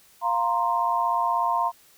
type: chord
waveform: sine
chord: F suspended fourth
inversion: none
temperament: just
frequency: 698.5 / 931.3 / 1047.7 Hz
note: F5 / Bb5 / C6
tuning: 0 / -2 / +2 cents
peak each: -27 / -24 / -25 dBFS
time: 0.21-1.72 s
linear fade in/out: 50 ms
effects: white hiss -56 dBFS RMS until 1.97 s